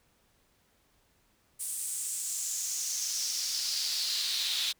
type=noise with high-pass filter sweep; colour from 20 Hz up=brown; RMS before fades=-33 dBFS; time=1.59-4.73 s; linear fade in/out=20 ms; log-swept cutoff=9200 to 3600 Hz; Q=3.7; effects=pink hiss -69 dBFS RMS until 4.79 s